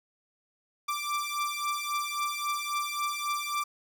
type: beating tone pair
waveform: sawtooth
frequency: 1174 / 1177.7 Hz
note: D6 / D6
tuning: -1 / +4 cents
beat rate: 3.7 Hz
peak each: -29 dBFS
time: 0.88-3.64 s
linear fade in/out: 10 ms
effects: none